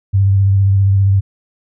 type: tone with vibrato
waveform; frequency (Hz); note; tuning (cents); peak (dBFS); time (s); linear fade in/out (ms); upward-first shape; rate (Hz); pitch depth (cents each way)
sine; 98; G2; 0; -8; 0.13-1.21; 20; sine; 15; 27
effects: none